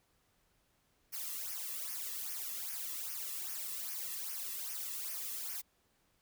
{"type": "noise with flanger", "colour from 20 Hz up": "blue", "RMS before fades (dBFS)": -41, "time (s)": [1.12, 5.62], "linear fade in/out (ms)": 20, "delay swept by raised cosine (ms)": [0.25, 1.35], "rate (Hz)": 2.5, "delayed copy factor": -0.8, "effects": ["pink hiss -74 dBFS RMS until 6.21 s"]}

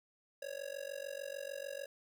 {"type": "tone with amplitude modulation", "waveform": "square", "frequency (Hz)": 554.4, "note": "C#5", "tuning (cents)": 0, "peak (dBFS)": -38, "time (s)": [0.42, 1.86], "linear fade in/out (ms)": 5, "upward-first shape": "sine", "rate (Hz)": 46.7, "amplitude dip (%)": 95, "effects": ["11-bit"]}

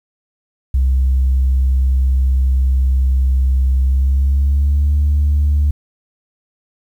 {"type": "tone with pitch glide", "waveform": "sine", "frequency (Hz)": [65.4, 72.99], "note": ["C2", "D2"], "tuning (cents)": [0, -10], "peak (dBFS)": -9, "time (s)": [0.74, 5.71], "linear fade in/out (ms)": 5, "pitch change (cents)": 190, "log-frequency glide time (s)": [3.8, 4.94], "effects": ["tanh soft clip ceiling -8 dBFS", "8-bit"]}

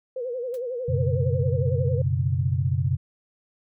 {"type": "tone with vibrato", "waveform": "sine", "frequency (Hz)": 494.7, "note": "B4", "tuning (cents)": 3, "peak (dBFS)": -27, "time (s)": [0.16, 2.02], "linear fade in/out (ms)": 5, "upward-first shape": "sine", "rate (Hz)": 11, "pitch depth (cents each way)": 98}
{"type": "noise with exponential decay", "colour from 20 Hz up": "white", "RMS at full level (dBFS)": -45, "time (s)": [0.54, 0.62], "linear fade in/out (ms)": 1, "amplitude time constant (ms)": 16}
{"type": "chord", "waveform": "sine", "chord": "F# suspended fourth", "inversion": "none", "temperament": "equal", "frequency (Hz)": [92.5, 123.47, 138.59], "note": ["F#2", "B2", "C#3"], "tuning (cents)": [0, 0, 0], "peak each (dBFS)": -25, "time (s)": [0.88, 2.97], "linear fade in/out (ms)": 10}
{"effects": []}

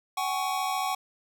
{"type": "chord", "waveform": "square", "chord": "F# suspended second", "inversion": "none", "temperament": "equal with one note detuned", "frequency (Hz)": [756.8, 830.6, 1108.7], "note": ["F#5", "G#5", "C#6"], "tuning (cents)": [39, 0, 0], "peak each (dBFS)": [-31, -34, -32], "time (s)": [0.17, 0.95], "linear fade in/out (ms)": 5, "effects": []}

